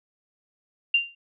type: tone with exponential decay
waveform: sine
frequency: 2781 Hz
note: F7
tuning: 8 cents flat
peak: -14 dBFS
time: 0.94-1.15 s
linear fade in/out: 5 ms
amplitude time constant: 44 ms
effects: none